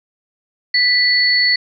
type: tone pair together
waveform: sine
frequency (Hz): 1975.5 / 4428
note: B6 / C#8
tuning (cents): 0 / -3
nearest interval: octave + major second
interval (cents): 1397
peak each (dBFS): -14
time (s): 0.74-1.56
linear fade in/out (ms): 5
effects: none